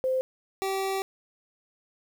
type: tone pair in turn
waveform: sine / 25% pulse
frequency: 519 / 386.5 Hz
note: C5 / G4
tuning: -14 / -24 cents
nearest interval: perfect fourth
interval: 510 cents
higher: first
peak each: -23 dBFS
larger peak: neither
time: 0.04-0.21 / 0.62-1.02 s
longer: second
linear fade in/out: 0 ms
effects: 9-bit